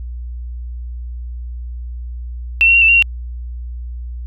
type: tone with pitch steps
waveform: sine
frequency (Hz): 2694 / 2733 / 2757 / 2658 / 2759 / 2742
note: E7 / F7 / F7 / E7 / F7 / F7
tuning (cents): +37 / -38 / -23 / +14 / -22 / -32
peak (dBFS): -7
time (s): 2.61-3.024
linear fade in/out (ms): 0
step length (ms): 69
effects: added 60 Hz sine -24 dBFS peak until 4.26 s